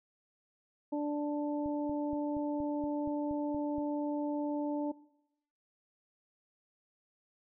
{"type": "harmonic tone", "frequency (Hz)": 293.7, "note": "D4", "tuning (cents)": 0, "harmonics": [1, 2, 3], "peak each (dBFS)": [-32, -38, -42], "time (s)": [0.92, 4.92], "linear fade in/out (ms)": 10}
{"type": "click train", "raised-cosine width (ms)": 5, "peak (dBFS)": -36, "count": 10, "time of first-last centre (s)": [1.66, 3.783], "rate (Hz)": 4.24}
{"effects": ["noise-tail reverb RT60 0.8 s tail -20 dB re dry"]}